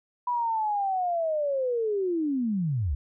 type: linear sweep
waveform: sine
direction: down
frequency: 987.8 to 61 Hz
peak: -24 dBFS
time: 0.27-2.95 s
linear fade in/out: 5 ms
effects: none